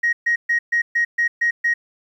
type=tone bursts; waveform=sine; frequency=1883 Hz; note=A#6; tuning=17 cents sharp; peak=-14 dBFS; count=8; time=0.03-1.74 s; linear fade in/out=10 ms; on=100 ms; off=130 ms; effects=tanh soft clip ceiling -11 dBFS + 9-bit